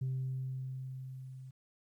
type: tone with level ramp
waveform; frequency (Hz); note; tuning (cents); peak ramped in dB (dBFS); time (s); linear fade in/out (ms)
sine; 130.7; C3; -1; -30 to -46; 0.01-1.51; 10
effects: tanh soft clip ceiling -30 dBFS + 12-bit